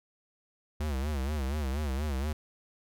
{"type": "tone with vibrato", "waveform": "square", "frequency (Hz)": 70.9, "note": "C#2", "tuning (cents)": 40, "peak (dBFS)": -30, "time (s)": [0.8, 2.33], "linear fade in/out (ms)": 5, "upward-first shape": "sine", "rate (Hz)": 4.2, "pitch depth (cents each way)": 150, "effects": []}